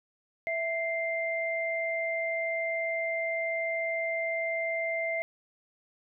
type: tone pair together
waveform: sine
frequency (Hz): 659.3 / 2093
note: E5 / C7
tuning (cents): 0 / 0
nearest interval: octave + minor sixth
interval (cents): 2000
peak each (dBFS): -31 / -31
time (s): 0.47-5.22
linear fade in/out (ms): 0
effects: none